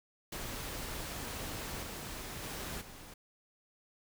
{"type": "noise with level steps", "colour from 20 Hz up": "pink", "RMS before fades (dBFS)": [-41, -43, -41, -51], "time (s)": [0.32, 3.14], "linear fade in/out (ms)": 5, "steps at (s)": [1.82, 2.42, 2.8], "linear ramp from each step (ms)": 20, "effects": []}